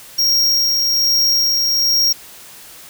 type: tone with tremolo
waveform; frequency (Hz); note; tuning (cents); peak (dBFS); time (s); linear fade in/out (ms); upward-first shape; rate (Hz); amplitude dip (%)
square; 5588; F8; 0; -12; 0.18-2.13; 10; sine; 1.2; 25
effects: white hiss -39 dBFS RMS until 2.89 s